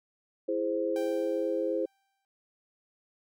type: chord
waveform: sine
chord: E augmented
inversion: none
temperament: equal with one note detuned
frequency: 332.1 / 415.3 / 523.3 Hz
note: E4 / G#4 / B#4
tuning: +13 / 0 / 0 cents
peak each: -32 / -33 / -30 dBFS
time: 0.48-1.86 s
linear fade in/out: 10 ms
type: tone with exponential decay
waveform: sawtooth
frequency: 784 Hz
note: G5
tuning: in tune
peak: -36 dBFS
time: 0.96-2.25 s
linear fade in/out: 1 ms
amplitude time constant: 280 ms
effects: none

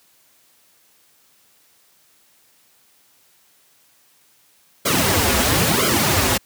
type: noise with flanger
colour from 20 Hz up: pink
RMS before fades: -17 dBFS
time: 4.85-6.38 s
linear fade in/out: 10 ms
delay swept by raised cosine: 1.1 to 6.7 ms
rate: 1 Hz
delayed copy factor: -1
effects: white hiss -57 dBFS RMS until 6.45 s + high-pass 80 Hz 12 dB/octave

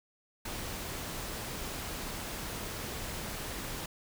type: noise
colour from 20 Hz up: pink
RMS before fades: -39 dBFS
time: 0.45-3.86 s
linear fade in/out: 5 ms
effects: none

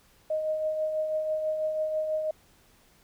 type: tone with tremolo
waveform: sine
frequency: 622.3 Hz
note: D#5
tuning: in tune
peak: -24 dBFS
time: 0.3-2.31 s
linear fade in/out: 5 ms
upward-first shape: triangle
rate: 6.1 Hz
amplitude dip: 45%
effects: pink hiss -61 dBFS RMS until 3.03 s

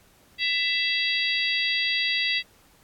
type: harmonic tone with a mistuned harmonic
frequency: 665 Hz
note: E5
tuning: 15 cents sharp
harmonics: 3 / 4 / 5 / 6 / 7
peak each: -27 / -28 / -29 / -30 / -30 dBFS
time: 0.38-2.43 s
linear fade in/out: 50 ms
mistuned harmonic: 6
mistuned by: -73 cents
effects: pink hiss -58 dBFS RMS until 2.83 s + AAC 64 kbps

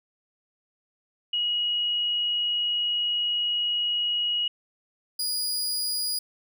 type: tone pair in turn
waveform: sine / sawtooth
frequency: 2900 / 4897 Hz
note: F#7 / D#8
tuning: -35 / -28 cents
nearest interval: major sixth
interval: 907 cents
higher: second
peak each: -23 dBFS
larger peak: neither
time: 1.33-4.48 / 5.19-6.19 s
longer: first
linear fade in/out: 5 ms
effects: none

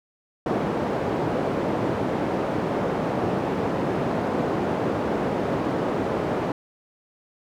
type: band-pass noise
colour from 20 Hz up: white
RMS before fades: -25 dBFS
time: 0.46-6.52 s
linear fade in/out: 2 ms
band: 130 to 560 Hz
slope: 12 dB/octave
effects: none

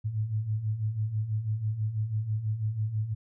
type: beating tone pair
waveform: sine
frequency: 104.1 / 110.2 Hz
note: G#2 / A2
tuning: +5 / +3 cents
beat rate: 6.1 Hz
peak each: -34 / -28 dBFS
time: 0.04-3.15 s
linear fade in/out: 20 ms
effects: none

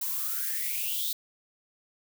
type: noise with high-pass filter sweep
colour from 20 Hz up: violet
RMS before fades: -31 dBFS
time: 0.01-1.13 s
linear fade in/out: 5 ms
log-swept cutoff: 890 to 3900 Hz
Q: 9.4
effects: none

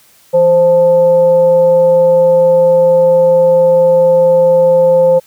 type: tone with frequency modulation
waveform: sine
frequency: 523.3 Hz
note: C5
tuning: in tune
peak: -5 dBFS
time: 0.33-5.2 s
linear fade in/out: 20 ms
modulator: 357 Hz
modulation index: 0.3
effects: white hiss -47 dBFS RMS until 5.26 s

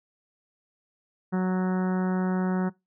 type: harmonic tone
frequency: 185 Hz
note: F#3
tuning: in tune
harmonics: 1 / 2 / 3 / 4 / 5 / 6 / 7 / 8 / 9 / 10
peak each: -23 / -32 / -39 / -38 / -40 / -44 / -43 / -42 / -48 / -49 dBFS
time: 1.32-2.7 s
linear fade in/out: 20 ms
effects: noise-tail reverb RT60 0.2 s tail -22 dB re dry

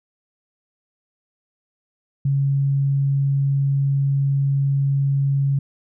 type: tone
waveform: sine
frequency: 138.59 Hz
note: C#3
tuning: in tune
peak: -16 dBFS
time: 2.25-5.59 s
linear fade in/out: 5 ms
effects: none

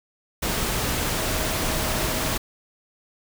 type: tone in noise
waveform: sine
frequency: 634 Hz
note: D#5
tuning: 32 cents sharp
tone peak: -35 dBFS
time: 1.12-2.36 s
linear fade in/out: 10 ms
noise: pink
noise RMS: -25 dBFS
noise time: 0.42-2.38 s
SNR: -13 dB
effects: none

